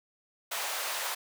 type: high-pass noise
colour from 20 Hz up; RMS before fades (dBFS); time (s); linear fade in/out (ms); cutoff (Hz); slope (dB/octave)
pink; -34; 0.51-1.15; 10; 630; 24
effects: none